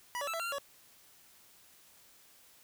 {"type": "tone with pitch steps", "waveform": "25% pulse", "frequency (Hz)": [975, 571, 1319, 663, 1374, 1389, 562], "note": ["B5", "D5", "E6", "E5", "F6", "F6", "C#5"], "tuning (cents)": [-23, -49, 1, 10, -29, -10, 24], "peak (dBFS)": -31, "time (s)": [0.15, 0.584], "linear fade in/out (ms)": 0, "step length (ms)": 62, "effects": ["white hiss -61 dBFS RMS until 2.63 s"]}